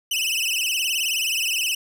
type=tone with vibrato; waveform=sawtooth; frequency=2794 Hz; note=F7; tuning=in tune; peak=-18 dBFS; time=0.11-1.75 s; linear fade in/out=5 ms; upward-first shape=sine; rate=19 Hz; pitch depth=160 cents each way; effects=9-bit